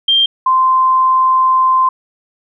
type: tone pair in turn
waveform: sine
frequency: 3179 / 1039.6 Hz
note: G7 / C6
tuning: +24 / -11 cents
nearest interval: octave + perfect fifth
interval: 1935 cents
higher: first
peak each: -8 dBFS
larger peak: neither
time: 0.08-0.26 / 0.46-1.89 s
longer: second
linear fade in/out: 5 ms
effects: none